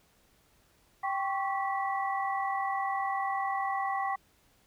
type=tone cluster; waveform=sine; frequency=783 / 1085 / 1125 / 1956 Hz; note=G5 / C#6 / C#6 / B6; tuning=-2 / -37 / +25 / -17 cents; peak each=-31 / -37 / -35 / -38 dBFS; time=1.03-4.16 s; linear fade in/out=10 ms; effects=pink hiss -66 dBFS RMS until 4.66 s